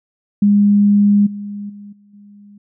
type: tone with level steps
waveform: sine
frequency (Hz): 204.1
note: G#3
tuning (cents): -30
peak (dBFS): -8 / -24 / -32 / -46 / -39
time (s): 0.42-2.58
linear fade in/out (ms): 5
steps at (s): 1.26 / 1.69 / 1.92 / 2.13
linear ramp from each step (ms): 10
effects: none